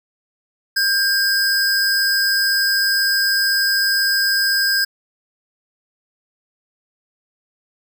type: tone pair together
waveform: square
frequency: 1591 / 5051 Hz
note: G6 / D#8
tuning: +25 / +25 cents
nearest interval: octave + minor sixth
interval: 2000 cents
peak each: -18 / -19 dBFS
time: 0.76-4.85 s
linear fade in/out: 10 ms
effects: none

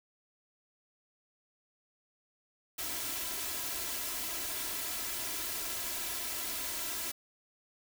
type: noise with comb filter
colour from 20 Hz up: white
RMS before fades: -37 dBFS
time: 2.78-7.12 s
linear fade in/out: 10 ms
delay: 3 ms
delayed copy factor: +0.7
effects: none

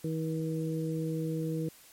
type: harmonic tone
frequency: 160 Hz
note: D#3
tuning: 49 cents sharp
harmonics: 1 / 2 / 3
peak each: -32 / -35 / -37 dBFS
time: 0.04-1.69 s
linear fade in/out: 5 ms
effects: white hiss -56 dBFS RMS until 1.92 s + MP3 64 kbps

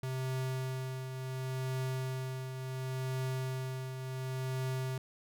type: tone with tremolo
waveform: square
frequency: 130.4 Hz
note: C3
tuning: 5 cents flat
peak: -33 dBFS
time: 0.03-4.98 s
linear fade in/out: 2 ms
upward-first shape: triangle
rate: 0.7 Hz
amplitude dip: 55%
effects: none

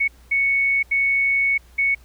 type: tone bursts at uneven times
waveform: sine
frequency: 2217 Hz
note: C#7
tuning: in tune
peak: -16 dBFS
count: 4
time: 0-0.08 / 0.31-0.83 / 0.91-1.58 / 1.78-1.95 s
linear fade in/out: 10 ms
effects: added 60 Hz sine -47 dBFS peak until 2.04 s + pink hiss -55 dBFS RMS until 2.04 s

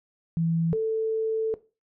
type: tone pair in turn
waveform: sine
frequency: 165.3 / 442.6 Hz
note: E3 / A4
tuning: +5 / +10 cents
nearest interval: octave + perfect fourth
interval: 1705 cents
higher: second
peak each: -22 dBFS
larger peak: neither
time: 0.37-0.73 / 0.73-1.54 s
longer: second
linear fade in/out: 0 ms
effects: noise-tail reverb RT60 0.3 s tail -17 dB re dry

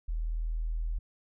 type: tone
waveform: sine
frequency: 40.39 Hz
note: E1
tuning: 35 cents flat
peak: -29 dBFS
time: 0.08-0.99 s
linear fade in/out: 10 ms
effects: none

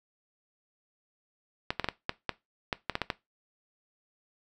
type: clicks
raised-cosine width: 0.3 ms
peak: -12 dBFS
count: 11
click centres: 1.705 / 1.797 / 1.844 / 1.887 / 2.094 / 2.293 / 2.728 / 2.897 / 2.954 / 3.017 / 3.102 s
effects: noise-tail reverb RT60 0.2 s tail -18 dB re dry

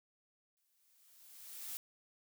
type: noise with exponential growth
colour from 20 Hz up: blue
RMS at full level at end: -42 dBFS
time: 0.57-1.77 s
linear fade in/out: 0 ms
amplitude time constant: 260 ms
effects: none

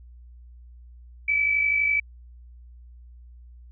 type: tone pair together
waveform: sine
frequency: 2297 / 2349 Hz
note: D7 / D7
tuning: -39 / 0 cents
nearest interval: unison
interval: 39 cents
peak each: -20 / -29 dBFS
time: 1.28-2 s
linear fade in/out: 5 ms
effects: added 60 Hz sine -44 dBFS peak until 3.71 s

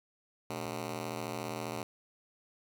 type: ring-modulated tone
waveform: 10% pulse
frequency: 167.9 Hz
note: E3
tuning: 32 cents sharp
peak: -25 dBFS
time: 0.5-1.83 s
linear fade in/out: 2 ms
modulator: 46.5 Hz
effects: none

